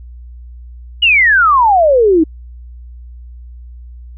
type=exponential sweep; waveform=sine; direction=down; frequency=2960 to 304.7 Hz; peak=-6 dBFS; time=1.02-2.24 s; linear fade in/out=10 ms; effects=added 60 Hz sine -30 dBFS peak until 4.17 s